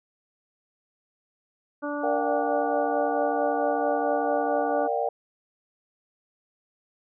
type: harmonic tone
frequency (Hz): 291.4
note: D4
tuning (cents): -13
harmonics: 1 / 2 / 3 / 4 / 5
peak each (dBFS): -31 / -32 / -38 / -37 / -37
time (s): 1.82-4.88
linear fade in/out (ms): 20
type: chord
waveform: sine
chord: G minor seventh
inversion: first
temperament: equal with one note detuned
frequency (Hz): 466.2 / 587.3 / 712.7 / 784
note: Bb4 / D5 / F5 / G5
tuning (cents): 0 / 0 / +35 / 0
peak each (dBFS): -29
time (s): 2.03-5.09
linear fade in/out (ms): 5
effects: none